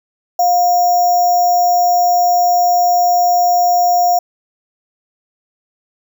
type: tone with sample-and-hold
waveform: sine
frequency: 710 Hz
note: F5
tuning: 28 cents sharp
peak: -9 dBFS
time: 0.39-4.19 s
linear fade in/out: 5 ms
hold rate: 6300 Hz
effects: none